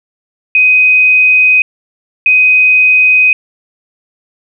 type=tone pair in turn; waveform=sine; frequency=2509 / 2509 Hz; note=D#7 / D#7; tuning=+14 / +14 cents; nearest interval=unison; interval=0 cents; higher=neither; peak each=-4 dBFS; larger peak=neither; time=0.55-1.62 / 2.26-3.33 s; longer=neither; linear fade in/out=2 ms; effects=none